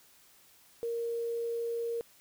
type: tone with quantisation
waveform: sine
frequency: 466.2 Hz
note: A#4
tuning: in tune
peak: -31 dBFS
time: 0.83-2.01 s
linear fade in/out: 0 ms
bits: 9
effects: white hiss -61 dBFS RMS until 2.2 s